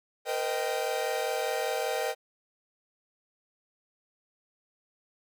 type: chord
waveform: 45% pulse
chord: C minor seventh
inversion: third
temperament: equal with one note detuned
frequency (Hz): 466.2 / 511.3 / 622.3 / 784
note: Bb4 / C5 / Eb5 / G5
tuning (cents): 0 / -40 / 0 / 0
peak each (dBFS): -34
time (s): 0.25-2.15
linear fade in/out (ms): 50
effects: none